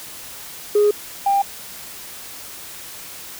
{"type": "tone pair in turn", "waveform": "sine", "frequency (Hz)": [415.3, 795.8], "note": ["G#4", "G5"], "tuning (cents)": [0, 26], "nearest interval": "major seventh", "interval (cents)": 1126, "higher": "second", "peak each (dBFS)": [-10, -13], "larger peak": "first", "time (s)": [[0.75, 0.91], [1.26, 1.42]], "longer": "neither", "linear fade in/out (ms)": 5, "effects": ["tanh soft clip ceiling -9 dBFS", "white hiss -36 dBFS RMS until 3.39 s"]}